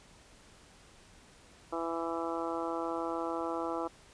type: harmonic tone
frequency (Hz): 166.3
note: E3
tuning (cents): +16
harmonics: 2 / 3 / 4 / 5 / 6 / 7 / 8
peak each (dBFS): -37 / -39 / -40 / -41 / -42 / -42 / -43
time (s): 1.72-3.88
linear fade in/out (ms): 10
effects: pink hiss -58 dBFS RMS until 4.13 s + resampled to 22050 Hz